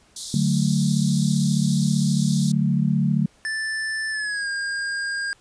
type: high-pass noise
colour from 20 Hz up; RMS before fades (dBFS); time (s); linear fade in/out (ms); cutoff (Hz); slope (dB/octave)
pink; -32; 0.16-2.52; 5; 3500; 96
type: chord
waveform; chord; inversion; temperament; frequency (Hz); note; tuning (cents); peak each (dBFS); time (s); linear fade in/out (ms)
sine; D major; none; equal; 146.83 / 185 / 220; D3 / F#3 / A3; 0 / 0 / 0; -21 / -22 / -23; 0.34-3.26; 2
type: tone with pitch glide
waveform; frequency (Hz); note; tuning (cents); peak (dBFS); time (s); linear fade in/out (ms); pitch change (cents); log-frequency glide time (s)
square; 1760 to 1613.9; A6 to G6; 0 to +50; -25; 3.45-5.33; 0; -150; 4.1-4.48
effects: pink hiss -57 dBFS RMS until 5.4 s + resampled to 22050 Hz